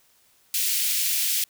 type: high-pass noise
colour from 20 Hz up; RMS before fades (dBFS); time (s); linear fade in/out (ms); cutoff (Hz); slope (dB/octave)
white; -24; 0.54-1.44; 2; 2300; 24
effects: white hiss -61 dBFS RMS until 1.49 s